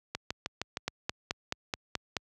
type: two click trains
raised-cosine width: 0.2 ms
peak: -15 / -13 dBFS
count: 5 / 7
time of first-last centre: 0.15-0.771 / 0.88-2.168 s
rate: 6.44 / 4.66 Hz
effects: high-pass 60 Hz 12 dB/octave